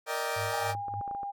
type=chord; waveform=20% pulse; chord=Eb major seventh; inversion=second; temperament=equal with one note detuned; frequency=466.2 / 587.3 / 629.8 / 784 Hz; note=Bb4 / D5 / Eb5 / G5; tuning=0 / 0 / +21 / 0 cents; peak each=-31 dBFS; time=0.06-0.75 s; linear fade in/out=50 ms
type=tone with tremolo; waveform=sine; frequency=103.6 Hz; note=G#2; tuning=4 cents flat; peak=-35 dBFS; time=0.36-1.01 s; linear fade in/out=5 ms; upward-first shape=sine; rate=3.5 Hz; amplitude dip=95%
type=tone with pitch glide; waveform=sine; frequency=810 to 803.5 Hz; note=G#5 to G5; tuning=-43 to +43 cents; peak=-33 dBFS; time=0.51-1.32 s; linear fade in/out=20 ms; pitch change=-14 cents; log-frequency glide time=1.01-1.07 s
type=clicks; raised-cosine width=1 ms; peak=-30 dBFS; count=8; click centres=0.75 / 0.883 / 0.939 / 1.012 / 1.078 / 1.112 / 1.149 / 1.232 s
effects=none